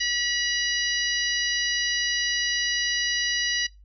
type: harmonic tone with a mistuned harmonic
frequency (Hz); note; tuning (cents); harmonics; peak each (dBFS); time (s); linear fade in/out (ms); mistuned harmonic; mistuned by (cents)
969; B5; -33; 2 / 3 / 4 / 5 / 6; -28 / -30 / -32 / -29 / -31; 0-3.67; 10; 4; +26
effects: noise-tail reverb RT60 0.2 s tail -21 dB re dry + added 50 Hz sine -48 dBFS peak until 3.84 s